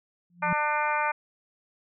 sine tone with exponential growth, 174.61 Hz, F3, in tune, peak -24 dBFS, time 0.3-0.53 s, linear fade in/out 2 ms, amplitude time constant 49 ms
harmonic tone, 299.3 Hz, D4, 33 cents sharp, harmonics 2 / 3 / 4 / 5 / 6 / 7 / 8, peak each -34 / -27 / -31 / -31 / -38 / -35 / -34 dBFS, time 0.42-1.12 s, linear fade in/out 10 ms
effects none

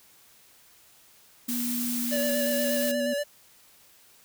sine tone with pitch glide, 241.6 to 244 Hz, B3 to B3, -38 to -21 cents, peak -29 dBFS, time 1.48-3.14 s, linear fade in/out 10 ms, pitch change +17 cents, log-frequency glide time 2.41-2.84 s
blue noise, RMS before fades -32 dBFS, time 1.48-2.92 s, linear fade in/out 10 ms
square tone with vibrato, 577 Hz, D5, 31 cents flat, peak -27 dBFS, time 2.11-3.24 s, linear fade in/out 20 ms, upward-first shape square, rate 8.4 Hz, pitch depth 23 cents each way
effects white hiss -57 dBFS RMS until 4.24 s

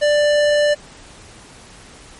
sine tone with hard clipping, 590 Hz, D5, 8 cents sharp, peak -14 dBFS, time 0.01-0.75 s, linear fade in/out 20 ms, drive 17 dB, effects pink hiss -42 dBFS RMS until 2.19 s + MP3 48 kbps

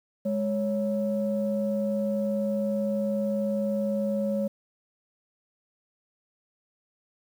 sine tone pair together, 207.7 / 554.5 Hz, G#3 / C#5, 0 / 0 cents, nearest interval octave + perfect fourth, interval 1700 cents, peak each -26 / -27 dBFS, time 0.25-4.48 s, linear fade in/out 10 ms, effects tanh soft clip ceiling -17 dBFS + 9-bit

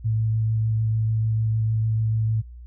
sine tone with vibrato, 110.7 Hz, A2, 11 cents sharp, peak -19 dBFS, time 0.04-2.42 s, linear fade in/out 20 ms, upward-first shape square, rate 6.7 Hz, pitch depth 9 cents each way, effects added 60 Hz sine -38 dBFS peak until 2.66 s

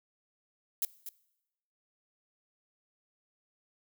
violet noise with echo, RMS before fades -30 dBFS, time 0.82-0.85 s, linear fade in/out 2 ms, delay 240 ms, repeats 1, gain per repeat -11 dB, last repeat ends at 1.09 s, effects noise-tail reverb RT60 0.9 s tail -20 dB re dry

